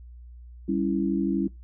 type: chord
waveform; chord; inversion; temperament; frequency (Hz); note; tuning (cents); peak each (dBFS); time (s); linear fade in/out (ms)
sine; C# diminished; second; equal; 196 / 277.2 / 329.6; G3 / C#4 / E4; 0 / 0 / 0; -27; 0.68-1.48; 10
effects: noise-tail reverb RT60 0.2 s tail -22 dB re dry + added 60 Hz sine -42 dBFS peak until 1.63 s